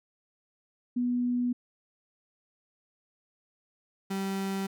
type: tone pair in turn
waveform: sine / 35% pulse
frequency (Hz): 245.1 / 194.17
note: B3 / G3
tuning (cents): -13 / -16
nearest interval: major third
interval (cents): 403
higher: first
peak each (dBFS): -25 / -28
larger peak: first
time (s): 0.96-1.53 / 4.1-4.67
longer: neither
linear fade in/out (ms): 10
effects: none